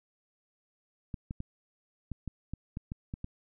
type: clicks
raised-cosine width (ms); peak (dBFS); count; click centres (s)
5; -24; 10; 1.142 / 1.309 / 1.404 / 2.117 / 2.277 / 2.536 / 2.771 / 2.919 / 3.139 / 3.244
effects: none